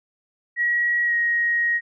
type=tone with pitch glide; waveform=sine; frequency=1911 to 1883.6 Hz; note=A#6 to A#6; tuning=+43 to +18 cents; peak=-18 dBFS; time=0.56-1.81 s; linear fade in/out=50 ms; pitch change=-25 cents; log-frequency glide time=1.05-1.14 s; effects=none